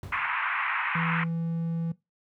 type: noise with exponential decay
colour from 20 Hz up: brown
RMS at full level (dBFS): -32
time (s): 0.03-0.43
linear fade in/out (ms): 1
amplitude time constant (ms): 86
type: band-pass noise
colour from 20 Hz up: pink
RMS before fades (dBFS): -29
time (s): 0.12-1.24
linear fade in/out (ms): 5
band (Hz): 940 to 2500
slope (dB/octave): 48
type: tone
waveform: triangle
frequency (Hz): 166.2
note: E3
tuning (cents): +15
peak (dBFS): -25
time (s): 0.95-1.92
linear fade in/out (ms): 5
effects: noise-tail reverb RT60 0.2 s tail -19 dB re dry + high-pass 80 Hz 12 dB/octave